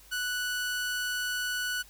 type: tone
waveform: sawtooth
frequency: 1480 Hz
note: F#6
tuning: in tune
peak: -26 dBFS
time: 0.11-1.83 s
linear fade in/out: 20 ms
effects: added 50 Hz sine -57 dBFS peak until 1.89 s + white hiss -56 dBFS RMS until 1.89 s